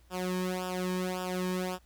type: tone with flanger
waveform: sawtooth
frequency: 183.1 Hz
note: F#3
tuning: 18 cents flat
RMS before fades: -33 dBFS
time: 0.1-1.79 s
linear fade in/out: 50 ms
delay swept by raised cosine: 0.47 to 1.47 ms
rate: 1.8 Hz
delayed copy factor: -0.9
effects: added 60 Hz sine -58 dBFS peak until 1.85 s + pink hiss -67 dBFS RMS until 1.85 s